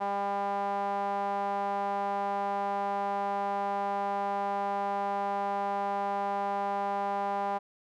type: tone with band-pass filter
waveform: sawtooth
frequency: 200 Hz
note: G3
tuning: 35 cents sharp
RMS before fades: -31 dBFS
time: 0-7.59 s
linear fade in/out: 20 ms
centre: 840 Hz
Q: 4.2
effects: none